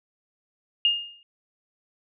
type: tone with exponential decay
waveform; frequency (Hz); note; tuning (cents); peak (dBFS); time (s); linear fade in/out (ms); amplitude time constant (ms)
sine; 2832; F7; +23; -15; 0.85-1.23; 1; 81
effects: none